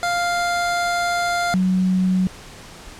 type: tone pair in turn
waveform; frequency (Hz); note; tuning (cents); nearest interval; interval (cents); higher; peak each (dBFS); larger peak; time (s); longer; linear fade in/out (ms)
25% pulse / sine; 698.5 / 185.6; F5 / F#3; 0 / +6; octave + major seventh; 2294; first; -15; neither; 0.03-1.54 / 1.54-2.27; first; 0
effects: pink hiss -40 dBFS RMS until 2.99 s + low-pass 9000 Hz 12 dB/octave